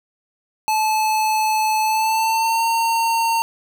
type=tone with pitch glide; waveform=square; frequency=867 to 913.8 Hz; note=A5 to A#5; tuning=-26 to -35 cents; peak=-17 dBFS; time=0.68-3.42 s; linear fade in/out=0 ms; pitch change=+91 cents; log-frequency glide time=1.82-2.64 s; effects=none